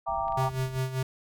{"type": "chord", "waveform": "sine", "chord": "E half-diminished seventh", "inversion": "none", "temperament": "equal with one note detuned", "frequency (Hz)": [669.6, 784, 932.3, 1174.7], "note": ["E5", "G5", "Bb5", "D6"], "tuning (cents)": [27, 0, 0, 0], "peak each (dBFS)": [-33, -31, -32, -34], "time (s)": [0.06, 0.5], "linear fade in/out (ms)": 20}
{"type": "low-pass noise", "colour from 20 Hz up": "pink", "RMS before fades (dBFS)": -45, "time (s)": [0.08, 0.78], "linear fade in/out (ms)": 0, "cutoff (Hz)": 140, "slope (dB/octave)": 12}
{"type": "clicks", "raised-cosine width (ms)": 0.3, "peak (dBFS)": -34, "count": 2, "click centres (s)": [0.282, 0.323]}
{"type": "tone with tremolo", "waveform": "square", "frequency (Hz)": 130.6, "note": "C3", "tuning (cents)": -3, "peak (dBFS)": -26, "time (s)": [0.37, 1.03], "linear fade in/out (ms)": 5, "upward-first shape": "sine", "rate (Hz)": 5.1, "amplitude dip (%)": 70}
{"effects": []}